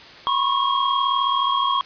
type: tone cluster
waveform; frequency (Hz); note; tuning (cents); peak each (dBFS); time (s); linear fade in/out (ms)
sine; 982 / 1057 / 1096 / 3262; B5 / C6 / C#6 / G#7; -10 / +17 / -20 / -32; -25 / -27 / -20 / -25; 0.27-1.81; 0
effects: white hiss -42 dBFS RMS until 1.85 s + resampled to 11025 Hz